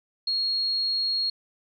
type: tone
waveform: sine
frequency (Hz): 4290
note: C8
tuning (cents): +42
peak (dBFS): -23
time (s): 0.27-1.3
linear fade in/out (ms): 5
effects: none